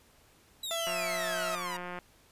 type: exponential sweep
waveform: sawtooth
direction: down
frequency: 3951 to 932.3 Hz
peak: -32 dBFS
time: 0.63-1.77 s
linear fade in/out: 5 ms
type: tone with pitch glide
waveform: sawtooth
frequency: 667 to 648.4 Hz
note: E5 to E5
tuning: +20 to -29 cents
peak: -29 dBFS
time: 0.71-1.55 s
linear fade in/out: 0 ms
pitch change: -49 cents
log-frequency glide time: 0.82-1.42 s
type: click train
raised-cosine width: 0.5 ms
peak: -25 dBFS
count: 200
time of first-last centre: 0.87-1.988 s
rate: 178 Hz
effects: pink hiss -62 dBFS RMS until 2.31 s + resampled to 32000 Hz